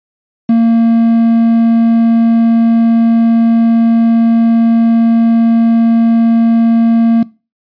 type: tone with quantisation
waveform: triangle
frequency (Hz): 229.4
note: A#3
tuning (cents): -28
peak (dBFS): -3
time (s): 0.49-7.23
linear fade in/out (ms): 5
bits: 5
effects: noise-tail reverb RT60 0.3 s tail -21 dB re dry + resampled to 11025 Hz